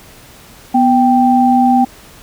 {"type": "tone pair together", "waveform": "sine", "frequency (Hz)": [246.9, 784], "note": ["B3", "G5"], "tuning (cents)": [0, 0], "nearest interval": "octave + minor sixth", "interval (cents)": 2000, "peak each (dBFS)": -10, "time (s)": [0.74, 1.85], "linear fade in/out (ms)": 10, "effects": ["pink hiss -40 dBFS RMS until 2.22 s"]}